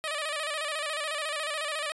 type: tone with vibrato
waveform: 10% pulse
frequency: 606 Hz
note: D#5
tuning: 46 cents flat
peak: -22 dBFS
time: 0.04-1.92 s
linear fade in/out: 0 ms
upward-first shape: square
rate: 14 Hz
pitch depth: 69 cents each way
effects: resampled to 24000 Hz